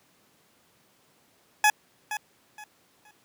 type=tone with echo; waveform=20% pulse; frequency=845 Hz; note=G#5; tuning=30 cents sharp; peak=-12 dBFS; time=1.64-1.7 s; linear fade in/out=2 ms; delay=470 ms; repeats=3; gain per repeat=-12 dB; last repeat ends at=3.11 s; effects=pink hiss -63 dBFS RMS until 3.24 s + high-pass 150 Hz 12 dB/octave